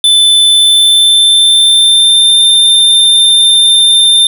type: tone with pitch glide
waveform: square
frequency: 3520 to 3592 Hz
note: A7 to A7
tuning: 0 to +35 cents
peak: -4 dBFS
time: 0.04-4.27 s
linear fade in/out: 2 ms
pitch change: +35 cents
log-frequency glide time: 0.48-2.38 s
effects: none